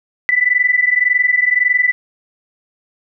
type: tone pair together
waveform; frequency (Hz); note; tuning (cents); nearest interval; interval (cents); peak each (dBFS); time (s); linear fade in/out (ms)
sine; 1975.5 / 1997.3; B6 / B6; 0 / +19; unison; 19; -14; 0.29-1.92; 0
effects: none